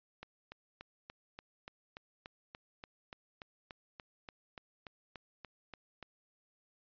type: click train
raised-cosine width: 0.3 ms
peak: -30 dBFS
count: 21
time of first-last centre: 0.23-6.027 s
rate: 3.45 Hz
effects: resampled to 11025 Hz